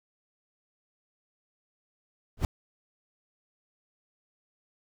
brown noise with exponential growth, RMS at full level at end -18 dBFS, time 2.37-2.45 s, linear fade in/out 2 ms, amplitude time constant 17 ms, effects none

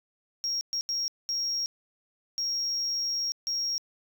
sine tone bursts at uneven times, 5588 Hz, F8, in tune, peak -25 dBFS, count 6, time 0.44-0.61 / 0.73-0.81 / 0.89-1.08 / 1.29-1.66 / 2.38-3.32 / 3.47-3.78 s, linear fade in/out 0 ms, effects tanh soft clip ceiling -25 dBFS + 11-bit

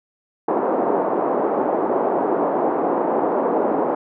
pink band-pass noise, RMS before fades -20 dBFS, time 0.48-3.95 s, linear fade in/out 5 ms, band 290 to 940 Hz, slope 24 dB/octave, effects none

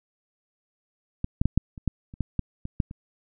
clicks, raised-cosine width 5 ms, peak -14 / -9 / -8 / -6 / -27 / -11 / -29 / -13 / -12 / -20 / -9 / -26 dBFS, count 12, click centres 1.244 / 1.415 / 1.456 / 1.576 / 1.778 / 1.877 / 2.139 / 2.207 / 2.393 / 2.654 / 2.802 / 2.911 s, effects none

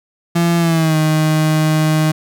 35% pulse tone with pitch glide, 170 to 155.89 Hz, F3 to D#3, -46 to +4 cents, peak -10 dBFS, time 0.35-2.12 s, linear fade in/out 10 ms, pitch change -150 cents, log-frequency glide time 0.58-0.97 s, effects none

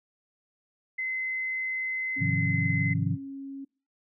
sine tone, 2051 Hz, C7, 35 cents flat, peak -28 dBFS, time 0.98-2.94 s, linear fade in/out 10 ms
sine tone with pitch glide, 271.1 to 273.8 Hz, C#4 to C#4, -38 to -21 cents, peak -36 dBFS, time 2.16-3.65 s, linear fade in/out 10 ms, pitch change +17 cents, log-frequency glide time 2.79-3.02 s
sine chord, F minor seventh, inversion first, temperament equal, 103.83 / 130.81 / 155.56 / 174.61 Hz, Ab2 / C3 / Eb3 / F3, 0 / 0 / 0 / 0 cents, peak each -30 dBFS, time 2.18-3.18 s, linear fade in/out 50 ms
effects noise-tail reverb RT60 0.4 s tail -26 dB re dry

